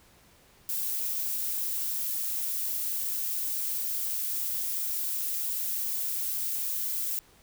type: noise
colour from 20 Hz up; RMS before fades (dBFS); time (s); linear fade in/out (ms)
violet; -31; 0.69-7.19; 0
effects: pink hiss -59 dBFS RMS until 7.42 s